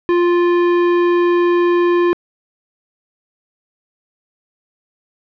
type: tone with tanh clipping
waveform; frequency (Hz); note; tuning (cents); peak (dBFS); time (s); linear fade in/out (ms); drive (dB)
sine; 349.2; F4; 0; -13; 0.09-2.13; 0; 17
effects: low-pass 3000 Hz 12 dB/octave